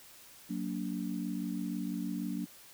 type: chord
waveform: sine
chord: Gb augmented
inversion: none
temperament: just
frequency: 185 / 231.2 / 289.1 Hz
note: Gb3 / Bb3 / D4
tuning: 0 / -14 / -27 cents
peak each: -37 / -38 / -38 dBFS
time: 0.49-2.46 s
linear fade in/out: 20 ms
effects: white hiss -55 dBFS RMS until 2.73 s